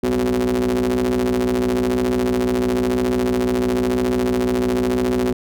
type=ring-modulated tone; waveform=40% pulse; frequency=61 Hz; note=B1; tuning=21 cents flat; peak=-13 dBFS; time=0.03-5.33 s; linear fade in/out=5 ms; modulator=312 Hz; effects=none